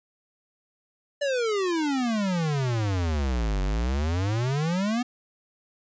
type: exponential two-way sweep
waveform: square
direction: down then up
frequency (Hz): 588 to 46.25 to 252.1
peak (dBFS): -24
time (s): 1.21-5.03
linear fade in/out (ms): 10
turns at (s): 3.62
effects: resampled to 16000 Hz